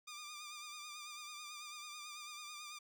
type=tone with vibrato; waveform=10% pulse; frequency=1201 Hz; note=D6; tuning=38 cents sharp; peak=-39 dBFS; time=0.07-2.79 s; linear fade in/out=10 ms; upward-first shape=triangle; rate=9.1 Hz; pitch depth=51 cents each way; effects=none